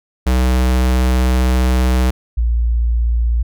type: tone pair in turn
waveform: square / sine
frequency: 63.2 / 58.06 Hz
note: B1 / A#1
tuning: +41 / -6 cents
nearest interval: minor second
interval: 147 cents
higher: first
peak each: -12 dBFS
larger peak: neither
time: 0.26-2.11 / 2.37-3.43 s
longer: first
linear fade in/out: 10 ms
effects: none